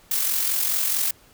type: noise with amplitude modulation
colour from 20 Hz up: blue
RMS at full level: -21 dBFS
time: 0.11-1.11 s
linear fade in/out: 5 ms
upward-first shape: sine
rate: 44.6 Hz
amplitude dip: 45%
effects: pink hiss -54 dBFS RMS until 1.33 s